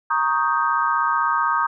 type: chord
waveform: sine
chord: Eb dominant seventh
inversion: second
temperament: equal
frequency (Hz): 932.3 / 1108.7 / 1244.5 / 1568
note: Bb5 / Db6 / Eb6 / G6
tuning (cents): 0 / 0 / 0 / 0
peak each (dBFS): -23 / -24 / -21 / -25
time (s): 0.1-1.67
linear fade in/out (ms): 10
effects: none